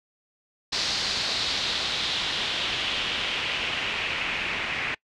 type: noise with low-pass filter sweep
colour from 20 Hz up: white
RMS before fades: -28 dBFS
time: 0.72-4.95 s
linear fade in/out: 10 ms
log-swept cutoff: 4600 to 2300 Hz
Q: 2.9
effects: noise-tail reverb RT60 0.1 s tail -24 dB re dry + low-pass 8000 Hz 12 dB/octave